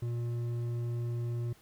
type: tone with hard clipping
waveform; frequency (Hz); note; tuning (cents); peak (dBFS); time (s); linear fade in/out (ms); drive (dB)
triangle; 118.8; A#2; +33; -33; 0.02-1.53; 5; 10
effects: pink hiss -62 dBFS RMS until 1.61 s